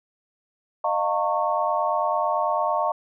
sine tone cluster, 613 / 702 / 908 / 1102 Hz, D#5 / F5 / A#5 / C#6, -26 / +9 / -46 / -11 cents, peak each -26 dBFS, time 0.84-2.92 s, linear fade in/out 5 ms, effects none

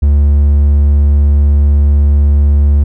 triangle tone, 72 Hz, D2, 34 cents flat, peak -3 dBFS, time 0.02-2.84 s, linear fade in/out 10 ms, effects none

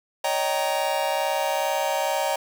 45% pulse chord, Eb dominant seventh, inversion third, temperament just, 560 / 622.3 / 777.8 / 933.4 Hz, Db5 / Eb5 / G5 / Bb5, +18 / 0 / -14 / +2 cents, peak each -28 dBFS, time 0.24-2.36 s, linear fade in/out 5 ms, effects 8-bit

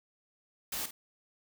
white noise with echo, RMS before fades -36 dBFS, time 0.72-0.86 s, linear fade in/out 5 ms, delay 50 ms, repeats 1, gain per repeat -11 dB, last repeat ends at 0.91 s, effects none

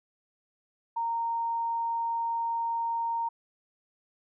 sine tone, 925 Hz, A#5, 14 cents flat, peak -27 dBFS, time 0.96-3.29 s, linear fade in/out 10 ms, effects none

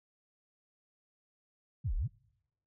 sine exponential two-way sweep, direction down then up, 164.81 to 30.43 to 164.81 Hz, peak -30 dBFS, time 1.84-2.08 s, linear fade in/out 20 ms, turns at 1.95 s, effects noise-tail reverb RT60 0.9 s tail -26 dB re dry

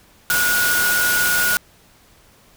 sine tone in noise, 1450 Hz, F#6, 35 cents flat, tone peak -17 dBFS, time 0.3-1.57 s, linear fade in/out 0 ms, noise white, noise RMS -21 dBFS, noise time 0.3-1.57 s, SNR +1 dB, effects pink hiss -52 dBFS RMS until 2.56 s

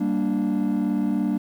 triangle chord, G minor, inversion none, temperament equal, 196 / 233.1 / 293.7 Hz, G3 / Bb3 / D4, 0 / 0 / 0 cents, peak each -22 dBFS, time 0-1.38 s, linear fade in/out 10 ms, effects tanh soft clip ceiling -14 dBFS + 9-bit

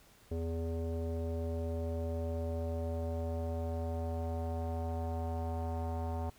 square tone with low-pass filter sweep, 82.41 Hz, E2, in tune, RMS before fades -36 dBFS, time 0.31-6.3 s, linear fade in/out 5 ms, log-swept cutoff 480 to 820 Hz, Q 3.5, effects pink hiss -62 dBFS RMS until 6.38 s

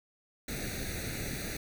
pink noise with comb filter, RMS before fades -37 dBFS, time 0.48-1.57 s, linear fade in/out 5 ms, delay 0.48 ms, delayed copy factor +0.9, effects none

